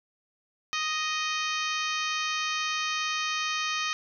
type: harmonic tone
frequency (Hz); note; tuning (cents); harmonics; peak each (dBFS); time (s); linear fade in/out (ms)
622.3; D#5; 0; 2 / 3 / 4 / 5 / 6 / 7 / 8 / 9 / 10; -32 / -35 / -33 / -36 / -38 / -40 / -43 / -41 / -41; 0.73-3.93; 0
effects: none